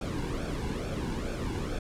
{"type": "noise with flanger", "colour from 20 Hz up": "brown", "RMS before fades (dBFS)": -33, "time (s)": [0.01, 1.79], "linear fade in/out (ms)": 5, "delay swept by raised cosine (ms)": [1, 1.63], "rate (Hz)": 2.3, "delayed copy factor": -0.65, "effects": ["low-pass 10000 Hz 12 dB/octave"]}